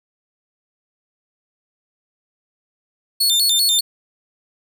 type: tone with vibrato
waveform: sawtooth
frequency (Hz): 3969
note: B7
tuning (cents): +8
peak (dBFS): -11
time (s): 3.2-3.81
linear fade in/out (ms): 10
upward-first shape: square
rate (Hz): 5.1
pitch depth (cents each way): 170
effects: none